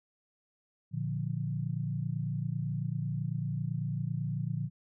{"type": "chord", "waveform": "sine", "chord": "Bb major", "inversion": "none", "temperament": "equal", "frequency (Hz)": [116.54, 146.83, 174.61], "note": ["Bb2", "D3", "F3"], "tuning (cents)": [0, 0, 0], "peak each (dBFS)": [-35, -34, -37], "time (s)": [0.91, 4.7], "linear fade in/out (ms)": 50, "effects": []}